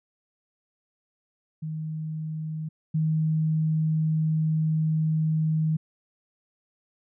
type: tone pair in turn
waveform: sine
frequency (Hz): 156.8 / 157.35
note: D#3 / D#3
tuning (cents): +14 / +20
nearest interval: unison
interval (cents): 6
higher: second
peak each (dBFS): -29 / -21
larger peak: second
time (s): 1.62-2.69 / 2.94-5.77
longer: second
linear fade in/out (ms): 10
effects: none